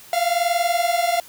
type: tone pair together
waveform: 45% pulse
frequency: 682.2 / 703 Hz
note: F5 / F5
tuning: -41 / +11 cents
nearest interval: minor second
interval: 52 cents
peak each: -21 dBFS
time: 0.13-1.2 s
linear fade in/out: 2 ms
effects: white hiss -45 dBFS RMS until 1.28 s